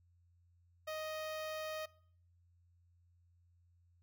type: tone with notch filter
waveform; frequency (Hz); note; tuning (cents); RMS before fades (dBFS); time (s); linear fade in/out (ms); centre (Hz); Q
sawtooth; 624; D#5; +5; -42; 0.87-1.86; 10; 8300; 1.4
effects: noise-tail reverb RT60 0.6 s tail -23 dB re dry + added 87 Hz sine -67 dBFS peak until 4.02 s